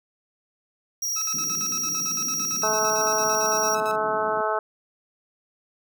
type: tone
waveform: 45% pulse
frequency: 5690 Hz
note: F8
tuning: 31 cents sharp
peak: -25 dBFS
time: 1.02-3.75 s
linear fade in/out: 5 ms
type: tone with tremolo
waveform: sawtooth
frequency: 1300 Hz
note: E6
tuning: 24 cents flat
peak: -28 dBFS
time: 1.16-3.96 s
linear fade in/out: 5 ms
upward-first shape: square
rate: 8.9 Hz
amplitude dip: 80%
type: band-pass noise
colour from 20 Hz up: white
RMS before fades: -41 dBFS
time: 1.34-4.41 s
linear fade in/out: 2 ms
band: 160 to 280 Hz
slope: 24 dB/octave
type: harmonic tone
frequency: 215.9 Hz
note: A3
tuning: 33 cents flat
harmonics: 2 / 3 / 4 / 5 / 6 / 7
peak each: -29 / -27 / -28 / -31 / -28 / -33 dBFS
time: 2.63-4.59 s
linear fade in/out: 2 ms
effects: none